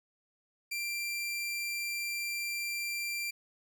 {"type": "tone", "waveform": "sawtooth", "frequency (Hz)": 2365, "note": "D7", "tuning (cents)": 12, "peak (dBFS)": -30, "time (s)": [0.71, 3.31], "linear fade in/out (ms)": 10, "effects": []}